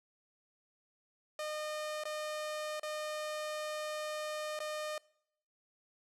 sawtooth tone with dropouts, 610 Hz, D#5, 34 cents flat, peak -33 dBFS, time 1.39-4.98 s, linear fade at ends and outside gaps 2 ms, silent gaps 2.037-2.053 / 2.797-2.831 / 4.591-4.602 s, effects noise-tail reverb RT60 0.7 s tail -23 dB re dry + low-pass 11000 Hz 12 dB/octave

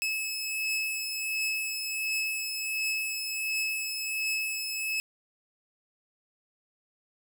sawtooth beating tone pair, 2591 / 2592.4 Hz, E7 / E7, -30 / -30 cents, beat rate 1.4 Hz, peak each -27 / -33 dBFS, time 0.02-5 s, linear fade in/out 0 ms, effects none

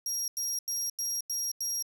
30% pulse tone bursts, 5630 Hz, F8, 13 cents sharp, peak -26 dBFS, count 6, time 0.06-1.825 s, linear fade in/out 2 ms, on 220 ms, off 89 ms, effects none

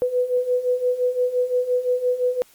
sine beating tone pair, 493.9 / 499.7 Hz, B4 / B4, 0 / +20 cents, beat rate 5.8 Hz, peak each -24 / -20 dBFS, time 0.02-2.42 s, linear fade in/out 0 ms, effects white hiss -54 dBFS RMS until 2.54 s + Opus 32 kbps

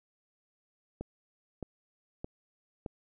click train, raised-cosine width 2 ms, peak -24 dBFS, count 4, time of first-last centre 1.01-2.862 s, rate 1.62 Hz, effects none

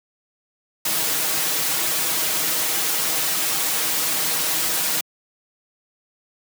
white noise with comb filter, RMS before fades -22 dBFS, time 0.85-5.01 s, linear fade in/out 5 ms, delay 6.3 ms, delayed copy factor +0.7, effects high-pass 150 Hz 12 dB/octave

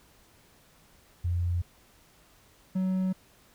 sine / triangle tone pair in turn, 87.31 / 186.99 Hz, F2 / F#3, 0 / +19 cents, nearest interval octave + minor second, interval 1319 cents, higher second, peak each -25 / -23 dBFS, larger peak second, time 1.24-1.62 / 2.75-3.13 s, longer neither, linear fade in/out 10 ms, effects pink hiss -60 dBFS RMS until 3.54 s

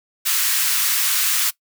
white high-pass noise, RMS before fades -19 dBFS, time 0.25-1.51 s, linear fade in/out 20 ms, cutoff 1200 Hz, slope 24 dB/octave, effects noise-tail reverb RT60 0.1 s tail -20 dB re dry

